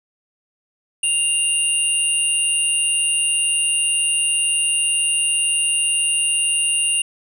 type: tone pair together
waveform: sine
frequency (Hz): 2794 / 9371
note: F7 / D9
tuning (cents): 0 / -5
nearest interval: octave + major sixth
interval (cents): 2095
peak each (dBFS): -18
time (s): 1.03-7.02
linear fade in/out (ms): 5
effects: tanh soft clip ceiling -10 dBFS